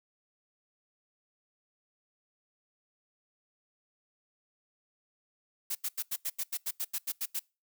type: noise bursts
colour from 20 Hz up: blue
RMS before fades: -33 dBFS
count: 13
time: 5.7-7.396 s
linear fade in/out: 10 ms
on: 52 ms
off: 85 ms
effects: noise-tail reverb RT60 0.3 s tail -26 dB re dry